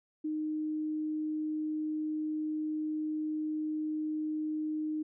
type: tone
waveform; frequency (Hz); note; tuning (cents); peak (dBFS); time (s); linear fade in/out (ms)
sine; 308.3; D#4; -16; -31; 0.24-5.03; 10
effects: none